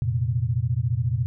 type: chord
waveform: sine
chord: F suspended fourth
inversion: none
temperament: equal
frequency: 87.31 / 116.54 / 130.81 Hz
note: F2 / Bb2 / C3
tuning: 0 / 0 / 0 cents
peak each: -29 / -23 / -26 dBFS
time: 0.02-1.26 s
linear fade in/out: 0 ms
effects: none